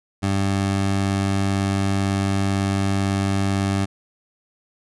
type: tone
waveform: 20% pulse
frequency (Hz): 98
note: G2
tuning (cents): 0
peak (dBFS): -14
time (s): 0.22-3.86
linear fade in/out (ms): 20
effects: resampled to 24000 Hz